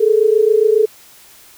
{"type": "tone pair together", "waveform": "sine", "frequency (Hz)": [420, 447.3], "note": ["G#4", "A4"], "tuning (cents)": [19, 28], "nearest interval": "minor second", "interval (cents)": 109, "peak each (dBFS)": -12, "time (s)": [0, 0.86], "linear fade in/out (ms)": 10, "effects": ["white hiss -44 dBFS RMS until 1.57 s"]}